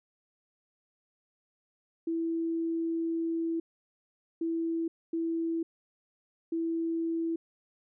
sine tone bursts at uneven times, 330 Hz, E4, 2 cents sharp, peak -28 dBFS, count 4, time 2.07-3.6 / 4.41-4.88 / 5.13-5.63 / 6.52-7.36 s, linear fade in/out 5 ms, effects none

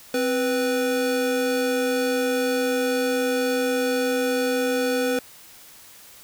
square tone pair together, 261.6 / 493.9 Hz, C4 / B4, 0 / 0 cents, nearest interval major seventh, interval 1100 cents, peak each -26 / -23 dBFS, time 0.14-5.19 s, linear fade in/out 2 ms, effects white hiss -47 dBFS RMS until 6.23 s

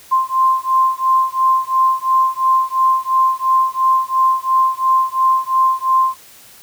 sine beating tone pair, 1046.5 / 1049.4 Hz, C6 / C6, 0 / +5 cents, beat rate 2.9 Hz, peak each -15 dBFS, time 0.11-6.16 s, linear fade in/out 20 ms, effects white hiss -43 dBFS RMS until 6.62 s

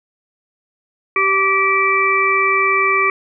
harmonic tone, 388.1 Hz, G4, 17 cents flat, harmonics 1 / 3 / 5 / 6, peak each -21 / -16 / -22 / -16 dBFS, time 1.16-3.1 s, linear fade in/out 2 ms, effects none

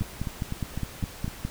two click trains, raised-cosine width 5 ms, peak -16 / -18 dBFS, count 8 / 6, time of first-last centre 0.01-1.45 / 0.02-1.279 s, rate 4.86 / 3.97 Hz, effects added 60 Hz sine -50 dBFS peak until 1.5 s + pink hiss -43 dBFS RMS until 1.5 s

